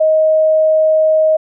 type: tone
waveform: sine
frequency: 628 Hz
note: D#5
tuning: 16 cents sharp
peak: -8 dBFS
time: 0-1.37 s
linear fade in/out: 10 ms
effects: none